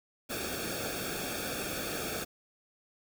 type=noise with comb filter; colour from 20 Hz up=pink; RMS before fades=-36 dBFS; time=0.29-2.25 s; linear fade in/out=20 ms; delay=1 ms; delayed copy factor=-0.85; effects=none